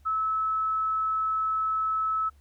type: tone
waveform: sine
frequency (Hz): 1300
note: E6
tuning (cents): -24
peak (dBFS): -24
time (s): 0.05-2.3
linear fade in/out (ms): 20
effects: added 71 Hz sine -54 dBFS peak until 2.4 s + pink hiss -68 dBFS RMS until 2.4 s